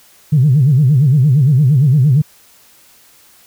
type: tone with vibrato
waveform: sine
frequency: 138.59 Hz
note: C#3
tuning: in tune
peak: -6 dBFS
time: 0.32-2.22 s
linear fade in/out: 10 ms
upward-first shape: sine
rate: 8.7 Hz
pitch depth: 210 cents each way
effects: tanh soft clip ceiling -2 dBFS + white hiss -47 dBFS RMS until 3.46 s